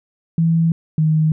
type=tone pair in turn; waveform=sine; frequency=164.81 / 156.4 Hz; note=E3 / D#3; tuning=0 / +9 cents; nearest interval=minor second; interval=91 cents; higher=first; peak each=-12 dBFS; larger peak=neither; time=0.38-0.72 / 0.98-1.32 s; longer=neither; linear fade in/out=2 ms; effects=none